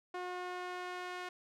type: tone with band-pass filter sweep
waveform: sawtooth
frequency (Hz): 360.8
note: F#4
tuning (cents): -44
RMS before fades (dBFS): -42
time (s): 0.14-1.29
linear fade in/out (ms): 5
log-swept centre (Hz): 950 to 1700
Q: 0.71
effects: none